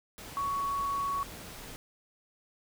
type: tone in noise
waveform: sine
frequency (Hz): 1117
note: C#6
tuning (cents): +13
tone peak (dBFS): -29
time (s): 0.37-1.23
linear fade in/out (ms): 0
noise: pink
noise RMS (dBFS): -45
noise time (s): 0.18-1.76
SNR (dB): +13
effects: none